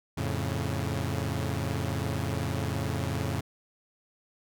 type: chord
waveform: sawtooth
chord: F augmented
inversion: none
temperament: equal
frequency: 87.31 / 110 / 138.59 Hz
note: F2 / A2 / C#3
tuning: 0 / 0 / 0 cents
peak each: -29 dBFS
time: 0.17-3.41 s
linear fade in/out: 10 ms
effects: none